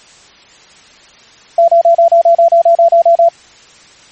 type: tone bursts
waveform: sine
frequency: 677 Hz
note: E5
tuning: 46 cents sharp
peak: -3 dBFS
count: 13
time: 1.58-3.288 s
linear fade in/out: 5 ms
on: 100 ms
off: 34 ms
effects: white hiss -41 dBFS RMS until 4.11 s + MP3 32 kbps